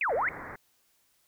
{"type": "exponential two-way sweep", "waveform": "sine", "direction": "down then up", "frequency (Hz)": [2649, 430, 2293], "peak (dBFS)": -25, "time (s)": [0.01, 0.29], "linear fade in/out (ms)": 2, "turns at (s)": 0.14}
{"type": "low-pass noise", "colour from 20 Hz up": "white", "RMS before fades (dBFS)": -42, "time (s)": [0.09, 0.56], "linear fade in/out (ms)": 5, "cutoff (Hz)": 2100, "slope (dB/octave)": 96}
{"effects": ["white hiss -69 dBFS RMS until 1.27 s"]}